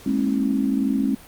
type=tone cluster; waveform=sine; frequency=207.9 / 230.2 / 268.1 / 321.2 Hz; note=G#3 / A#3 / C4 / E4; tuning=+2 / -22 / +42 / -45 cents; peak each=-23 / -29 / -21 / -30 dBFS; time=0.06-1.15 s; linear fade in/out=5 ms; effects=pink hiss -45 dBFS RMS until 1.27 s + Opus 48 kbps